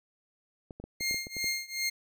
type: clicks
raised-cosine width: 2 ms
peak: -29 dBFS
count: 9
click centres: 0.708 / 0.8 / 0.84 / 1.008 / 1.111 / 1.144 / 1.269 / 1.367 / 1.443 s
type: tone with tremolo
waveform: 20% pulse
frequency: 2124 Hz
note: C7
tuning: 25 cents sharp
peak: -22 dBFS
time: 1-1.9 s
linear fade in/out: 10 ms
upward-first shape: triangle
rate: 2.6 Hz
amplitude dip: 95%
effects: none